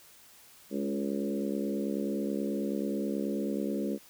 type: harmonic tone with a mistuned harmonic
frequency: 69.3 Hz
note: C#2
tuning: in tune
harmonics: 3 / 4 / 5 / 6 / 7 / 8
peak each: -33 / -35 / -37 / -39 / -40 / -41 dBFS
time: 0.7-3.99 s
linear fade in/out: 50 ms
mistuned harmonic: 4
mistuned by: +15 cents
effects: white hiss -56 dBFS RMS until 4.09 s